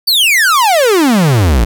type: exponential sweep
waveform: 45% pulse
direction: down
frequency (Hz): 4700 to 51.5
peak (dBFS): -7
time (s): 0.07-1.65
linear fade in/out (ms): 10
effects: none